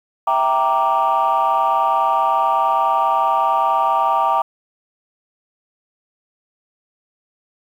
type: chord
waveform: sine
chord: E half-diminished seventh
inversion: none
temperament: equal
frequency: 659.3 / 784 / 932.3 / 1174.7 Hz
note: E5 / G5 / Bb5 / D6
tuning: 0 / 0 / 0 / 0 cents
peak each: -22 / -18 / -17 / -18 dBFS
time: 0.27-4.42 s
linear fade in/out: 5 ms
effects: tanh soft clip ceiling -8 dBFS + 8-bit

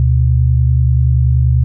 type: tone pair together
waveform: sine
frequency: 73.9 / 124.28 Hz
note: D2 / B2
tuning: +11 / +11 cents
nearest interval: major sixth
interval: 900 cents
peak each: -11 dBFS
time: 0-1.64 s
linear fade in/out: 0 ms
effects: none

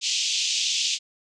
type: band-pass noise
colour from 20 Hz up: pink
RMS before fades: -25 dBFS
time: 0.01-0.99 s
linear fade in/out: 50 ms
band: 2700 to 7100 Hz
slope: 48 dB/octave
effects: none

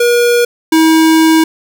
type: tone pair in turn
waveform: square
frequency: 479.2 / 320.6 Hz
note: A#4 / E4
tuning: +48 / -48 cents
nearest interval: perfect fifth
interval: 696 cents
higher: first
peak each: -8 / -6 dBFS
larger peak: second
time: 0-0.45 / 0.72-1.44 s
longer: second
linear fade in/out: 5 ms
effects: none

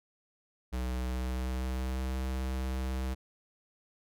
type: tone with pitch glide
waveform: square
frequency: 62.8 to 64.86 Hz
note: B1 to C2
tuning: +30 to -15 cents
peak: -32 dBFS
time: 0.72-3.15 s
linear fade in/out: 20 ms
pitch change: +55 cents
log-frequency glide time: 0.96-2.16 s
effects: none

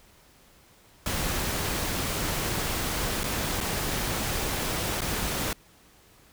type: noise with dropouts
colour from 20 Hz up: pink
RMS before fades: -29 dBFS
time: 1.06-5.53 s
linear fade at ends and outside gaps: 2 ms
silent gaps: 3.234-3.24 / 3.605-3.61 / 5.007-5.017 s
effects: pink hiss -57 dBFS RMS until 6.32 s

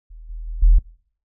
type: tone with level steps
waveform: sine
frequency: 40.19 Hz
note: E1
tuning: 43 cents flat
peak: -36 / -28 / -25 / -7 dBFS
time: 0.1-0.79 s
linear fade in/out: 10 ms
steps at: 0.29 / 0.47 / 0.62 s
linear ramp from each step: 10 ms
effects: noise-tail reverb RT60 0.6 s tail -25 dB re dry + tanh soft clip ceiling -3 dBFS

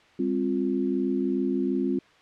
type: tone cluster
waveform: sine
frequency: 201.8 / 264.6 / 351 Hz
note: G#3 / C4 / F4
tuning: -49 / +20 / +9 cents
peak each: -29 / -26 / -28 dBFS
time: 0.19-1.99 s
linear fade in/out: 5 ms
effects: white hiss -56 dBFS RMS until 2.21 s + low-pass 3000 Hz 12 dB/octave

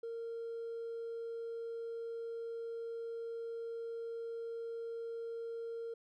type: tone with hard clipping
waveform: triangle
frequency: 461.2 Hz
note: A#4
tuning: 19 cents flat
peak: -39 dBFS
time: 0.03-5.94 s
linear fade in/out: 5 ms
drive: 2 dB
effects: none

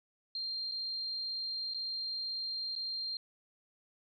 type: tone with dropouts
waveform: sine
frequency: 4186 Hz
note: C8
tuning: in tune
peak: -35 dBFS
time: 0.35-3.17 s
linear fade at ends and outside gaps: 2 ms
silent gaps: 0.714-0.719 / 1.737-1.745 / 2.753-2.761 s
effects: none

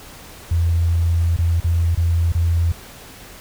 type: tone with dropouts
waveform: sine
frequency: 84.3 Hz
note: E2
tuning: 39 cents sharp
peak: -14 dBFS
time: 0.51-2.72 s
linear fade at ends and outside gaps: 5 ms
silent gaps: 1.365-1.386 / 1.602-1.643 / 1.95-1.974 / 2.322-2.349 s
effects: pink hiss -40 dBFS RMS until 3.4 s

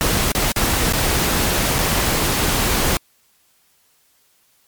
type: noise with dropouts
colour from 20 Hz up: pink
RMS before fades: -18 dBFS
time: 0.01-2.97 s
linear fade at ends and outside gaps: 0 ms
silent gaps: 0.318-0.35 / 0.519-0.562 / 0.925-0.934 / 1.784-1.788 s
effects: white hiss -59 dBFS RMS until 4.67 s + MP3 96 kbps

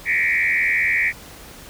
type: tone with frequency modulation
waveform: sine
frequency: 2093 Hz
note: C7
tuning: in tune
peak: -16 dBFS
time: 0.05-1.13 s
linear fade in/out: 50 ms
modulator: 84.6 Hz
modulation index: 3.3
effects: pink hiss -41 dBFS RMS until 1.69 s

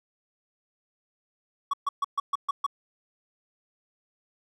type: tone bursts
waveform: triangle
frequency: 1124 Hz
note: C#6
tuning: 24 cents sharp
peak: -21 dBFS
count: 7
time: 1.71-2.665 s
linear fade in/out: 5 ms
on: 25 ms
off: 130 ms
effects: none

